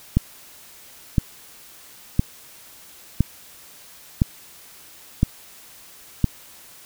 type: click train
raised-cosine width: 5 ms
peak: -3 dBFS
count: 7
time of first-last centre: 0.17-6.243 s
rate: 0.988 Hz
effects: white hiss -46 dBFS RMS until 6.85 s